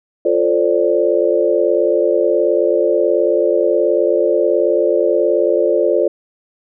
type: chord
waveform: sine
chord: D minor seventh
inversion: first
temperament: equal with one note detuned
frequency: 349.2 / 440 / 528.7 / 587.3 Hz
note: F4 / A4 / C5 / D5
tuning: 0 / 0 / +18 / 0 cents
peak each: -17 dBFS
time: 0.25-6.08 s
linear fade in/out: 5 ms
effects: none